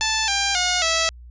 5% pulse tone with pitch steps, 878 / 795.9 / 721.4 / 654 Hz, A5 / G5 / F#5 / E5, -4 / +26 / -44 / -14 cents, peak -6 dBFS, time 0.01-1.09 s, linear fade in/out 0 ms, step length 270 ms, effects added 60 Hz sine -39 dBFS peak until 1.3 s + resampled to 16000 Hz

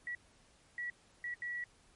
sine tone bursts at uneven times, 1935 Hz, B6, 36 cents flat, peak -37 dBFS, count 4, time 0.07-0.15 / 0.78-0.9 / 1.24-1.34 / 1.42-1.64 s, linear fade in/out 2 ms, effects pink hiss -66 dBFS RMS until 1.95 s + MP3 48 kbps

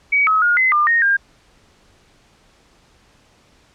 sine tone with pitch steps, 2265 / 1280 / 1429 / 2045 / 1199 / 1857 / 1605 Hz, C#7 / D#6 / F6 / C7 / D6 / A#6 / G6, +37 / +49 / +39 / -40 / +36 / -7 / +40 cents, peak -12 dBFS, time 0.12-1.17 s, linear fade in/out 10 ms, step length 150 ms, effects pink hiss -54 dBFS RMS until 3.74 s + low-pass 7000 Hz 12 dB/octave

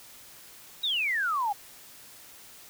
sine exponential sweep, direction down, 3890 to 782 Hz, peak -25 dBFS, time 0.83-1.53 s, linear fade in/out 10 ms, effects white hiss -50 dBFS RMS until 2.69 s

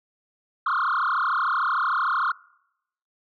sine tone with frequency modulation, 1244.5 Hz, D#6, in tune, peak -19 dBFS, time 0.66-2.32 s, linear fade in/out 5 ms, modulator 33.3 Hz, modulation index 6, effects noise-tail reverb RT60 0.8 s tail -24 dB re dry + tanh soft clip ceiling -18 dBFS

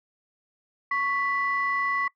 sine tone pair together, 1110.7 / 1979 Hz, C#6 / B6, +3 / +3 cents, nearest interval minor seventh, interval 1000 cents, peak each -25 / -26 dBFS, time 0.91-2.08 s, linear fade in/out 5 ms, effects noise-tail reverb RT60 0.1 s tail -22 dB re dry + tanh soft clip ceiling -16 dBFS

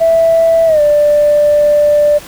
sine tone with pitch glide, 659 to 590.5 Hz, E5 to D5, -1 to +9 cents, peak -5 dBFS, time 0-2.19 s, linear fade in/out 20 ms, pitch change -190 cents, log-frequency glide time 0.66-0.81 s, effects tanh soft clip ceiling -1 dBFS + pink hiss -32 dBFS RMS until 2.27 s

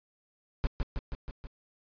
brown noise with echo, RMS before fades -26 dBFS, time 0.64-0.67 s, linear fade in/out 0 ms, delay 160 ms, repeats 5, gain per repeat -3 dB, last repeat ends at 1.47 s, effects resampled to 11025 Hz

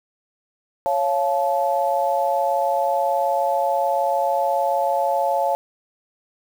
sine chord, Db augmented, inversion none, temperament just, 554.4 / 693 / 866.2 Hz, Db5 / F5 / A5, 0 / -14 / -27 cents, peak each -22 dBFS, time 0.86-5.55 s, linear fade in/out 0 ms, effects 7-bit

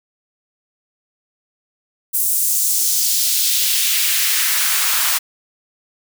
white noise with high-pass filter sweep, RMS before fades -17 dBFS, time 2.13-5.19 s, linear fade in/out 20 ms, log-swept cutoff 10000 to 1000 Hz, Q 1.3, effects none

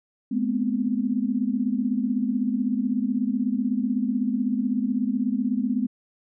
sine tone cluster, 211 / 242.7 / 258.8 Hz, G#3 / B3 / C4, +28 / -30 / -19 cents, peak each -26 dBFS, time 0.31-5.87 s, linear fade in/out 10 ms, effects none

